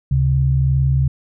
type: tone pair together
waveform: sine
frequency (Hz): 72 / 134.36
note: D2 / C3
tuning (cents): -34 / +46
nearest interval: major seventh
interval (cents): 1080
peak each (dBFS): -18 / -14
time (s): 0.11-1.08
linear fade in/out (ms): 5
effects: none